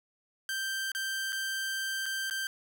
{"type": "tone with dropouts", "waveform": "sawtooth", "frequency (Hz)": 1568, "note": "G6", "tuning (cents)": 0, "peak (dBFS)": -28, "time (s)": [0.49, 2.47], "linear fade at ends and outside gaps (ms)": 1, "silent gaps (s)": [[0.918, 0.949], [1.323, 1.328], [2.058, 2.062], [2.299, 2.309]], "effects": []}